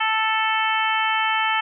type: harmonic tone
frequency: 440 Hz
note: A4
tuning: in tune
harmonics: 2 / 3 / 4 / 5 / 6 / 7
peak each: -23 / -25 / -26 / -27 / -28 / -28 dBFS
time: 0-1.61 s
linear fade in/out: 10 ms
effects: none